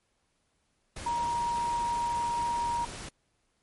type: tone in noise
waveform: sine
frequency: 945 Hz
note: A#5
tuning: 23 cents sharp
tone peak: -27 dBFS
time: 1.06-2.85 s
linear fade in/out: 5 ms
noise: pink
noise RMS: -41 dBFS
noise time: 0.96-3.09 s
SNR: +11 dB
effects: pink hiss -74 dBFS RMS until 3.62 s + MP3 48 kbps